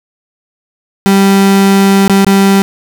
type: tone with dropouts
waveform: 35% pulse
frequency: 196 Hz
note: G3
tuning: in tune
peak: -3 dBFS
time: 1.06-2.62 s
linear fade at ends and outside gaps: 0 ms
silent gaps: 2.08-2.097 / 2.246-2.266 s
effects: none